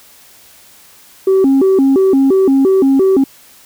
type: tone with vibrato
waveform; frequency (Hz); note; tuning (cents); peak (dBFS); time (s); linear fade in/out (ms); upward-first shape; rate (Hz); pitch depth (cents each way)
sine; 322; E4; -41; -5; 1.27-3.24; 5; square; 2.9; 300
effects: tanh soft clip ceiling -5 dBFS + white hiss -43 dBFS RMS until 3.65 s